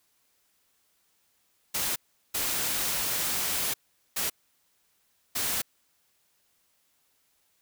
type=noise bursts at uneven times; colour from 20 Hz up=white; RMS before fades=-29 dBFS; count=4; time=1.74-1.96 / 2.34-3.74 / 4.16-4.3 / 5.35-5.62 s; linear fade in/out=10 ms; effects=white hiss -70 dBFS RMS until 7.61 s